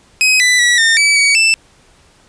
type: tone with pitch steps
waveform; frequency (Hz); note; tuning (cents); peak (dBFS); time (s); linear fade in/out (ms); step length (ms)
sawtooth; 2530 / 1990 / 1937 / 1817 / 2296 / 2261 / 2653; D#7 / B6 / B6 / A#6 / D7 / C#7 / E7; +28 / +13 / -34 / -45 / -40 / +34 / +10; -5; 0.21-1.54; 0; 190
effects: pink hiss -49 dBFS RMS until 2.28 s + resampled to 22050 Hz